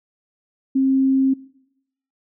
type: tone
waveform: sine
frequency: 266.8 Hz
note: C4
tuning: 34 cents sharp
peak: -14 dBFS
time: 0.75-1.34 s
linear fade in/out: 10 ms
effects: noise-tail reverb RT60 0.8 s tail -21 dB re dry